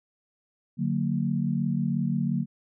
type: chord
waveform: sine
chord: D augmented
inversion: none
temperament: just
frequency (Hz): 146.83 / 183.54 / 229.4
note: D3 / F#3 / A#3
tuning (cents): 0 / -14 / -28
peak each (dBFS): -28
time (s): 0.77-2.46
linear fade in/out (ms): 50
effects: none